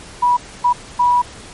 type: tone bursts at uneven times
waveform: sine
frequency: 976 Hz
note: B5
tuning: 21 cents flat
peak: -10 dBFS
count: 3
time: 0.22-0.37 / 0.64-0.73 / 0.99-1.22 s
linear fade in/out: 10 ms
effects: pink hiss -37 dBFS RMS until 1.53 s + MP3 48 kbps